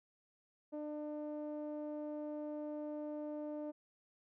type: tone with low-pass filter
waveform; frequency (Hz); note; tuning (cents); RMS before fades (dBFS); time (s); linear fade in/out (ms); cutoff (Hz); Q
sawtooth; 300; D4; +37; -43; 0.72-3.72; 20; 610; 2.1
effects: none